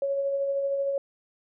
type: tone with tremolo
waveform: sine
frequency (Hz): 554.4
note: C#5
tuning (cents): 0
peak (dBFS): -23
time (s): 0.02-0.98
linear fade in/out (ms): 2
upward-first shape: sine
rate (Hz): 13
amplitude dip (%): 30
effects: none